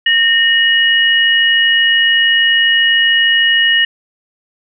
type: tone pair together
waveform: sine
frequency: 1836.5 / 2903 Hz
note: A#6 / F#7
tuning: -26 / -34 cents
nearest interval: minor sixth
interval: 792 cents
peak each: -11 dBFS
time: 0.06-3.85 s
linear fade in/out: 5 ms
effects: none